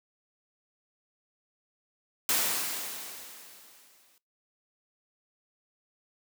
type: noise with exponential decay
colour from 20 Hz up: white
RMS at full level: -25 dBFS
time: 2.29-4.18 s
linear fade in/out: 1 ms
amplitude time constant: 410 ms
effects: noise-tail reverb RT60 0.2 s tail -20 dB re dry + high-pass 200 Hz 12 dB/octave